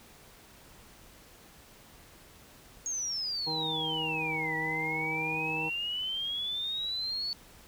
sine exponential two-way sweep, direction down then up, 6645 to 1939 to 4481 Hz, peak -31 dBFS, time 2.86-7.33 s, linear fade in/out 0 ms, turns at 4.56 s
harmonic tone, 158.4 Hz, D#3, 31 cents sharp, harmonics 1 / 2 / 3 / 5 / 6, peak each -40 / -40 / -40 / -40 / -40 dBFS, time 3.46-5.7 s, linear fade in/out 20 ms
effects pink hiss -55 dBFS RMS until 7.67 s

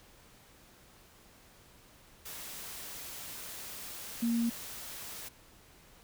sine tone in noise, 233.1 Hz, A#3, in tune, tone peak -27 dBFS, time 4.22-4.5 s, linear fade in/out 10 ms, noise white, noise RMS -44 dBFS, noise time 2.25-5.29 s, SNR +14 dB, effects pink hiss -59 dBFS RMS until 6.03 s

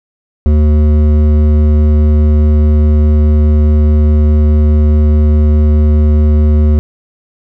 sine tone with hard clipping, 75.4 Hz, D2, 46 cents sharp, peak -7 dBFS, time 0.46-6.79 s, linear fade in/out 0 ms, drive 11 dB, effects none

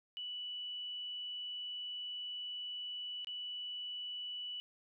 sine tone with dropouts, 2960 Hz, F#7, in tune, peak -40 dBFS, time 0.17-4.6 s, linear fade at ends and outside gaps 0 ms, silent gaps 3.246-3.271 s, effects none

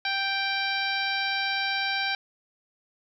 harmonic tone, 784 Hz, G5, in tune, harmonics 1 / 2 / 3 / 4 / 5 / 6 / 7, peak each -32 / -30 / -31 / -36 / -33 / -36 / -40 dBFS, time 0.05-2.15 s, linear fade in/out 2 ms, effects 10-bit

